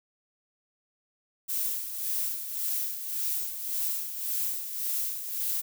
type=noise with tremolo; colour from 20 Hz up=violet; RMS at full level=-29 dBFS; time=1.48-5.62 s; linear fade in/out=20 ms; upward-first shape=sine; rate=1.8 Hz; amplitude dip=60%; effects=none